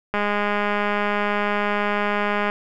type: click train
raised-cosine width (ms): 0.5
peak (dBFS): -8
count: 487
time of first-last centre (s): 0.14-2.499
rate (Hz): 206
effects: none